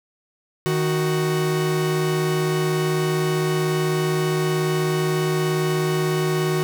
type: tone pair together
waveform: 45% pulse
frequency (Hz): 155.57 / 370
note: D#3 / F#4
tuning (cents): 0 / 0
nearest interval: octave + minor third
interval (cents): 1500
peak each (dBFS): -22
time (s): 0.66-6.63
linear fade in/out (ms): 0
effects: none